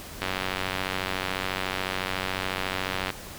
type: click train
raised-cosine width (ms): 0.3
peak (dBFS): -11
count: 272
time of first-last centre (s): 0.22-3.103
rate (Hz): 94
effects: pink hiss -41 dBFS RMS until 3.38 s